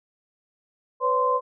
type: tone cluster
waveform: sine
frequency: 502 / 563 / 1038 Hz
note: B4 / C#5 / C6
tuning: +28 / +27 / -14 cents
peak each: -24 / -29 / -21 dBFS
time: 1-1.41 s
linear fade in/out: 50 ms
effects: none